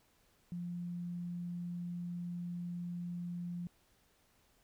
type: tone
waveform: sine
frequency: 174.61 Hz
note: F3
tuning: in tune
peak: -38 dBFS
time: 0.52-3.67 s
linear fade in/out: 0 ms
effects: pink hiss -71 dBFS RMS until 4.63 s